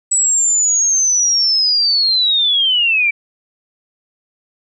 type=linear sweep; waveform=sine; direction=down; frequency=7902 to 2300 Hz; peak=-11 dBFS; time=0.11-3.11 s; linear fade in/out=10 ms; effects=none